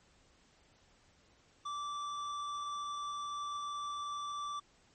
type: tone with hard clipping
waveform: triangle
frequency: 1166 Hz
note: D6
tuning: 13 cents flat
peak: -39 dBFS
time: 1.65-4.6 s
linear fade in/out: 10 ms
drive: 14 dB
effects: pink hiss -67 dBFS RMS until 4.94 s + MP3 32 kbps